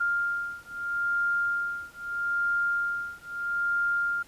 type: beating tone pair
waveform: sine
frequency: 1400 / 1400.78 Hz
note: F6 / F6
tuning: +4 / +5 cents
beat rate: 0.78 Hz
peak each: -29 dBFS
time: 0-4.23 s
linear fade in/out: 10 ms
effects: pink hiss -55 dBFS RMS until 4.27 s + resampled to 32000 Hz